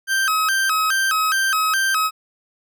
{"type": "tone with vibrato", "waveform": "40% pulse", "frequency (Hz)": 1415, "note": "F6", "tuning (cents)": 22, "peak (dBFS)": -16, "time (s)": [0.07, 2.11], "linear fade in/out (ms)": 50, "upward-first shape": "square", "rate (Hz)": 2.4, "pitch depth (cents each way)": 180, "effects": []}